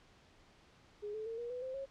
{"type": "tone with pitch steps", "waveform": "sine", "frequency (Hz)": [415.3, 434.4, 454.5, 475.4, 497.3, 520.2, 544.2], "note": ["G#4", "A4", "A#4", "A#4", "B4", "C5", "C#5"], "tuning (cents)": [0, -22, -44, 34, 12, -10, -32], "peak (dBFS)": -39, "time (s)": [1.02, 1.86], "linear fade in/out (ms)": 20, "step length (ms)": 120, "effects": ["pink hiss -64 dBFS RMS until 1.9 s", "low-pass 5000 Hz 12 dB/octave"]}